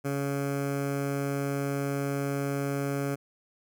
15% pulse tone with notch filter, 140 Hz, C#3, 18 cents sharp, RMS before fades -30 dBFS, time 0.04-3.16 s, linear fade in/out 20 ms, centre 3700 Hz, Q 0.92, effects none

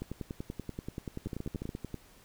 two click trains, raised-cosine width 3 ms, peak -24 / -24 dBFS, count 7 / 21, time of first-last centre 1.26-1.692 / 0.02-1.943 s, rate 13.9 / 10.4 Hz, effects pink hiss -59 dBFS RMS until 2.24 s

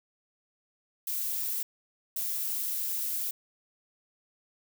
violet noise bursts at uneven times, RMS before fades -32 dBFS, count 2, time 1.07-1.63 / 2.16-3.31 s, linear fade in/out 5 ms, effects none

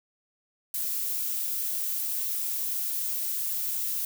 violet noise, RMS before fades -30 dBFS, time 0.74-4.05 s, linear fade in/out 2 ms, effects none

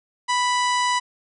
harmonic tone with a mistuned harmonic, 988 Hz, B5, in tune, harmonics 1 / 2 / 3 / 4 / 5 / 6 / 7 / 8 / 9, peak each -20 / -26 / -30 / -32 / -34 / -36 / -37 / -38 / -39 dBFS, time 0.28-1 s, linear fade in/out 20 ms, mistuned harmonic 7, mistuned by +20 cents, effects none

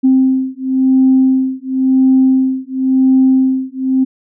sine beating tone pair, 261.7 / 262.65 Hz, C4 / C4, 0 / +7 cents, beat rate 0.95 Hz, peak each -11 dBFS, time 0.03-4.05 s, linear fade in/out 20 ms, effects tanh soft clip ceiling -1 dBFS

